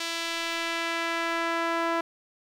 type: tone with band-pass filter sweep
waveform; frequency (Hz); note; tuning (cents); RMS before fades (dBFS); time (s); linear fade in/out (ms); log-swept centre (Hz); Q
sawtooth; 333.6; E4; +21; -29; 0-2.01; 5; 4000 to 1100; 0.99
effects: 9-bit